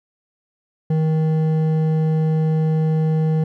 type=tone with hard clipping; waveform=sine; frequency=157.8 Hz; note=D#3; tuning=25 cents sharp; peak=-17 dBFS; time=0.9-3.44 s; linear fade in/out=5 ms; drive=8 dB; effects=none